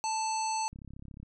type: harmonic tone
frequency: 880 Hz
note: A5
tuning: in tune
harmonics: 1 / 3 / 5 / 7 / 9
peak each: -30 / -42 / -41 / -39 / -42 dBFS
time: 0.04-0.68 s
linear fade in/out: 0 ms
type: click train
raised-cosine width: 5 ms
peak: -34 dBFS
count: 18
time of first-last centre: 0.73-1.23 s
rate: 34 Hz
effects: none